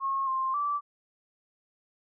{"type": "tone with pitch steps", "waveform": "sine", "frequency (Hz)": [1085, 1055, 1162], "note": ["C#6", "C6", "D6"], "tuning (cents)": [-37, 14, -19], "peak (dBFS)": -26, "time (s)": [0, 0.81], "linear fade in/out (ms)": 50, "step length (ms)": 270, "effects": []}